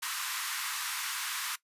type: high-pass noise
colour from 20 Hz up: pink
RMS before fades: -35 dBFS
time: 0.02-1.56 s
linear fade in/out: 10 ms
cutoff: 1000 Hz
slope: 48 dB/octave
effects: noise-tail reverb RT60 0.1 s tail -18 dB re dry + resampled to 32000 Hz